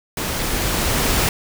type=noise with level ramp; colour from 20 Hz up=pink; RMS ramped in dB=-24 to -17 dBFS; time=0.17-1.29 s; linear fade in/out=2 ms; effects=none